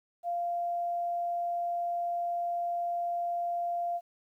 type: tone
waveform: sine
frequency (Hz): 694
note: F5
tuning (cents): -11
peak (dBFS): -29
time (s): 0.23-4.01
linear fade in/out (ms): 50
effects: 11-bit